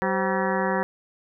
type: harmonic tone with a mistuned harmonic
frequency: 191.1 Hz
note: G3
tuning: 44 cents flat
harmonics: 1 / 2 / 3 / 4 / 5 / 6 / 7 / 8 / 9 / 10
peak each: -28 / -29 / -28 / -31 / -29 / -35 / -36 / -36 / -32 / -35 dBFS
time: 0.02-0.83 s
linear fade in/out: 0 ms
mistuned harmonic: 3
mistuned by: -150 cents
effects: none